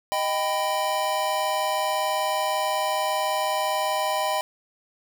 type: chord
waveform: square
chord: Eb augmented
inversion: none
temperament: equal with one note detuned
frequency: 622.3 / 784 / 995.8 Hz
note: Eb5 / G5 / B5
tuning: 0 / 0 / +14 cents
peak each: -28 dBFS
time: 0.12-4.41 s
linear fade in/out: 0 ms
effects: none